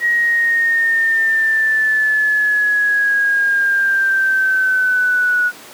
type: linear sweep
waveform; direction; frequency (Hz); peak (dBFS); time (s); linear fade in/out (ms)
sine; down; 1899 to 1458; -12; 0-5.52; 50
effects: pink hiss -37 dBFS RMS until 5.73 s + high-pass 300 Hz 12 dB/octave